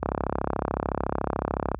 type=click train; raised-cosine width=1 ms; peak=-10 dBFS; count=59; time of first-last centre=0.03-1.746 s; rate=33.8 Hz; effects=added 60 Hz sine -34 dBFS peak until 1.79 s + high-pass 60 Hz 12 dB/octave